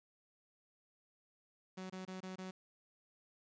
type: tone bursts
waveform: sawtooth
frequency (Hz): 186.8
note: F#3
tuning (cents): +17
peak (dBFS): -40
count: 5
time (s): 1.77-2.512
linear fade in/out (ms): 10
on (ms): 130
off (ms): 23
effects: resampled to 16000 Hz + 11-bit